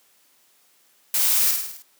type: noise with echo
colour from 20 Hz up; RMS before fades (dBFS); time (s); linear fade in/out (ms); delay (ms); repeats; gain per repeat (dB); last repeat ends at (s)
blue; -21; 1.14-1.51; 2; 52; 6; -4; 1.822
effects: white hiss -60 dBFS RMS until 1.99 s + high-pass 200 Hz 12 dB/octave